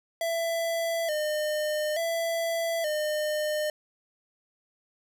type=tone with vibrato; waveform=square; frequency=636 Hz; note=D#5; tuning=38 cents sharp; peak=-27 dBFS; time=0.21-3.7 s; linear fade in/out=2 ms; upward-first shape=square; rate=0.57 Hz; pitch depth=81 cents each way; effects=none